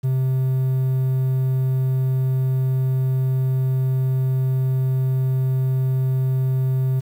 triangle tone, 130.81 Hz, C3, in tune, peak -15 dBFS, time 0.03-7.01 s, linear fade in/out 20 ms, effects 8-bit

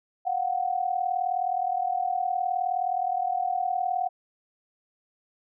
sine tone pair together, 715 / 754.3 Hz, F5 / F#5, +41 / +33 cents, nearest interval minor second, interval 92 cents, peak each -27 dBFS, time 0.25-4.09 s, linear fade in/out 20 ms, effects none

